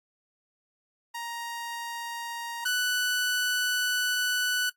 sawtooth tone pair in turn, 937 / 1487.4 Hz, A#5 / F#6, +9 / +9 cents, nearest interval minor sixth, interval 800 cents, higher second, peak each -30 / -21 dBFS, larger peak second, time 1.14-2.65 / 2.65-4.7 s, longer second, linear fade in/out 10 ms, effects noise-tail reverb RT60 0.1 s tail -19 dB re dry + AAC 64 kbps

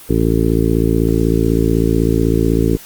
harmonic tone, 56 Hz, A1, 31 cents sharp, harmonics 1 / 2 / 3 / 4 / 5 / 6 / 7 / 8, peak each -18 / -19 / -19 / -23 / -18 / -20 / -20 / -22 dBFS, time 0.09-2.77 s, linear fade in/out 10 ms, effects white hiss -38 dBFS RMS until 2.85 s + Opus 32 kbps

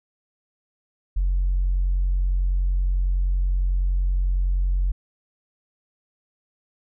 sine tone, 45.38 Hz, F#1, 33 cents flat, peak -17 dBFS, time 1.16-4.92 s, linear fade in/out 10 ms, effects tanh soft clip ceiling -15 dBFS

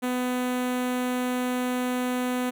sawtooth tone with notch filter, 250 Hz, B3, 21 cents sharp, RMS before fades -27 dBFS, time 0.02-2.51 s, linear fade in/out 20 ms, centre 5000 Hz, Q 1.6, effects none

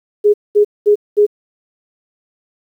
sine tone bursts, 415.3 Hz, G#4, in tune, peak -6 dBFS, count 4, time 0.24-1.266 s, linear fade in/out 20 ms, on 99 ms, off 210 ms, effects 8-bit

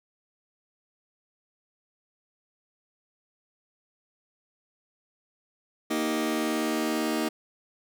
sawtooth chord, Eb major, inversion second, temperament just, 233.3 / 311.1 / 388.9 Hz, Bb3 / Eb4 / G4, +2 / 0 / -14 cents, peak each -26 / -24 / -30 dBFS, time 5.9-7.29 s, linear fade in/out 10 ms, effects none

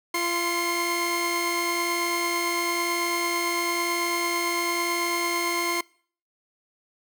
sawtooth tone cluster, 344 / 1041 / 2143 Hz, F4 / C6 / C7, -26 / -9 / +41 cents, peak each -25 dBFS, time 0.14-5.81 s, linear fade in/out 5 ms, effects noise-tail reverb RT60 0.5 s tail -24 dB re dry

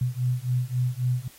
sine beating tone pair, 123.47 / 127.17 Hz, B2 / C3, 0 / -49 cents, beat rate 3.7 Hz, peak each -26 dBFS, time 0.01-1.28 s, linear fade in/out 5 ms, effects white hiss -52 dBFS RMS until 1.38 s + AAC 48 kbps

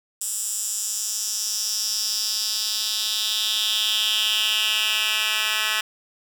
10% pulse tone with high-pass filter sweep, 215.8 Hz, A3, 33 cents flat, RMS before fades -24 dBFS, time 0.21-5.81 s, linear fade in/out 5 ms, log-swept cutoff 8100 to 2100 Hz, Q 3.3, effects none

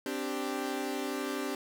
sawtooth chord, C suspended second, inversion none, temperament equal, 261.6 / 293.7 / 392 Hz, C4 / D4 / G4, 0 / 0 / 0 cents, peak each -33 dBFS, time 0.06-1.55 s, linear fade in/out 2 ms, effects 11-bit

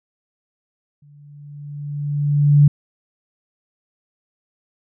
sine tone with exponential growth, 145.3 Hz, D3, 18 cents flat, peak -6 dBFS, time 1.02-2.68 s, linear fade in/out 5 ms, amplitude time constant 360 ms, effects none

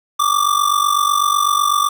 square ring-modulated tone, 1174.7 Hz, D6, in tune, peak -11 dBFS, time 0.19-1.89 s, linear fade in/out 10 ms, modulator 24 Hz, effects 7-bit

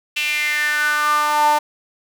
sawtooth tone with high-pass filter sweep, 298.7 Hz, D4, 29 cents sharp, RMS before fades -18 dBFS, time 0.16-1.59 s, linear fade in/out 10 ms, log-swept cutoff 2700 to 800 Hz, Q 6.6, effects none

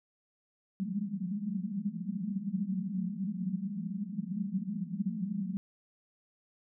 white band-pass noise, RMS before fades -35 dBFS, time 0.8-5.57 s, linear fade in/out 0 ms, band 180 to 210 Hz, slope 96 dB/octave, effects none

